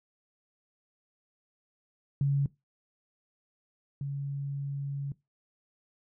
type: tone pair in turn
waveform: sine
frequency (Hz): 140.1 / 140.1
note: C#3 / C#3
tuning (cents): +19 / +19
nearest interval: unison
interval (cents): 0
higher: neither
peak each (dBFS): -23 / -31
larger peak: first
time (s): 2.21-2.46 / 4.01-5.12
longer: second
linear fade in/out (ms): 2
effects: noise-tail reverb RT60 0.2 s tail -20 dB re dry